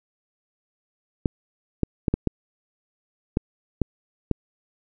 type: clicks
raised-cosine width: 3 ms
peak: -7 dBFS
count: 8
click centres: 1.258 / 1.833 / 2.082 / 2.14 / 2.273 / 3.371 / 3.817 / 4.313 s
effects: none